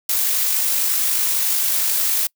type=noise with amplitude modulation; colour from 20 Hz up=blue; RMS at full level=-18 dBFS; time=0.09-2.27 s; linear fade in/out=5 ms; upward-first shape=sine; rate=51 Hz; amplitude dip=25%; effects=noise-tail reverb RT60 0.1 s tail -26 dB re dry